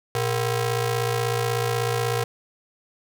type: ring-modulated tone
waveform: sawtooth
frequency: 293.7 Hz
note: D4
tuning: in tune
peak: -15 dBFS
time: 0.15-2.24 s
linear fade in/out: 2 ms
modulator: 175 Hz
effects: none